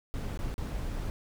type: noise with dropouts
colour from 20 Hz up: brown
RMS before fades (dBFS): -34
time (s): 0.14-1.1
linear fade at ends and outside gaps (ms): 0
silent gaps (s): 0.374-0.391 / 0.541-0.58
effects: none